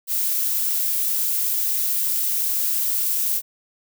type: noise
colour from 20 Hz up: violet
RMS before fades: -22 dBFS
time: 0.07-3.42 s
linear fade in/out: 50 ms
effects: none